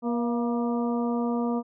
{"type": "harmonic tone with a mistuned harmonic", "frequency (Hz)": 238.3, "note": "A#3", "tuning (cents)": 38, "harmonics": [1, 2, 3, 4, 5], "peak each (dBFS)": [-25, -31, -35, -37, -39], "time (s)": [0.02, 1.63], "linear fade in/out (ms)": 50, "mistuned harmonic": 3, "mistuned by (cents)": -44, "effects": []}